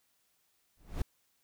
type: noise with exponential growth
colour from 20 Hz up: brown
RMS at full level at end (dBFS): -29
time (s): 0.77-1.02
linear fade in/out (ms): 5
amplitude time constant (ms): 54
effects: white hiss -74 dBFS RMS until 1.43 s